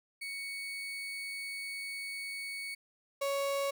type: tone pair in turn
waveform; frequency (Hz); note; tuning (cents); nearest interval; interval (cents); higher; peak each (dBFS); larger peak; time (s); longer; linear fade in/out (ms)
35% pulse; 2226 / 556.5; C#7 / C#5; +7 / +7; 2 octaves; 2400; first; -36 / -29; second; 0.21-2.75 / 3.21-3.71; first; 10
effects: none